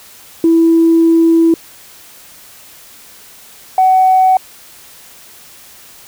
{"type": "tone pair in turn", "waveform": "sine", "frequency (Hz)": [330, 751.2], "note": ["E4", "F#5"], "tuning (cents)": [2, 26], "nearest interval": "octave + major second", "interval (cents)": 1424, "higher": "second", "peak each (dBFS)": -5, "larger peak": "neither", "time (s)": [[0.44, 1.54], [3.78, 4.37]], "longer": "first", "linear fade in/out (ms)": 2, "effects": ["tanh soft clip ceiling -1 dBFS", "white hiss -39 dBFS RMS until 6.07 s"]}